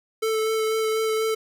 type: tone with vibrato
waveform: square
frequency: 440 Hz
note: A4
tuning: in tune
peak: -22 dBFS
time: 0.22-1.35 s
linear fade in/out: 10 ms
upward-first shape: sine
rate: 4.1 Hz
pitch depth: 13 cents each way
effects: none